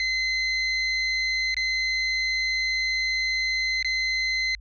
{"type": "tone with dropouts", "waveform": "30% pulse", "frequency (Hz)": 2055, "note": "C7", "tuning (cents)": -32, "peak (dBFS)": -20, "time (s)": [0, 4.55], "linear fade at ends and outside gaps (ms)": 1, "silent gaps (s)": [[1.544, 1.567], [3.827, 3.846]], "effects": ["added 50 Hz sine -42 dBFS peak until 4.6 s", "resampled to 16000 Hz"]}